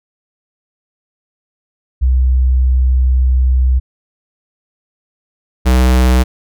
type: tone pair in turn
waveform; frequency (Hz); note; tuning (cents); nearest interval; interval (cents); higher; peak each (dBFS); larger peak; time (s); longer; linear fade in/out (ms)
sine / square; 63.8 / 63.14; C2 / B1; -43 / +39; unison; 18; first; -8; neither; 2.01-3.8 / 5.65-6.24; first; 20
effects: none